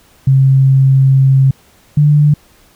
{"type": "tone pair in turn", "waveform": "sine", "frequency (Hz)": [134.3, 147.92], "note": ["C3", "D3"], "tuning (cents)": [46, 13], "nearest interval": "major second", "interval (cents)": 167, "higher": "second", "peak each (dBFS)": -5, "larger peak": "neither", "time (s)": [[0.27, 1.51], [1.97, 2.34]], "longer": "first", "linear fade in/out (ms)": 5, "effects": ["pink hiss -48 dBFS RMS until 2.75 s"]}